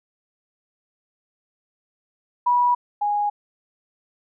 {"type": "tone pair in turn", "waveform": "sine", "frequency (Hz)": [975, 826], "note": ["B5", "G#5"], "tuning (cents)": [-23, -10], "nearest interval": "minor third", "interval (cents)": 287, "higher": "first", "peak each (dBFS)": [-15, -19], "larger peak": "first", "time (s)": [[2.46, 2.75], [3.01, 3.3]], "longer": "neither", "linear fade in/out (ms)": 10, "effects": []}